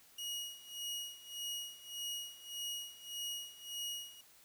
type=tone with tremolo; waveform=sawtooth; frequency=2890 Hz; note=F#7; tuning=41 cents flat; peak=-35 dBFS; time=0.18-4.21 s; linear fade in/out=5 ms; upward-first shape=sine; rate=1.7 Hz; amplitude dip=85%; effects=white hiss -63 dBFS RMS until 4.44 s